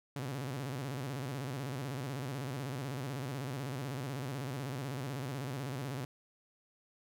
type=tone with vibrato; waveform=sawtooth; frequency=133.2 Hz; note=C3; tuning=31 cents sharp; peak=-33 dBFS; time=0.16-6.05 s; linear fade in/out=2 ms; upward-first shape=square; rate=16 Hz; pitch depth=120 cents each way; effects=none